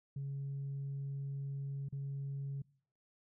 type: tone with dropouts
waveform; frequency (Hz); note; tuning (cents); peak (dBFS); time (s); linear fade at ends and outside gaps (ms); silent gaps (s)
sine; 138.59; C#3; 0; -36; 0.16-2.62; 5; 1.887-1.925
effects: noise-tail reverb RT60 0.6 s tail -25 dB re dry + tanh soft clip ceiling -35 dBFS